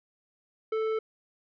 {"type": "tone with tanh clipping", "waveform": "sine", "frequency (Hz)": 440, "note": "A4", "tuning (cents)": 0, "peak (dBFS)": -28, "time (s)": [0.72, 0.99], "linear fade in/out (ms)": 5, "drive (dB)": 11, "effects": []}